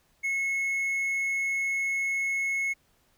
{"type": "tone", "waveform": "triangle", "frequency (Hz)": 2183, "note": "C#7", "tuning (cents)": -27, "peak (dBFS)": -24, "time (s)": [0.23, 2.74], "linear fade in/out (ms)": 20, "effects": ["pink hiss -67 dBFS RMS until 3.17 s"]}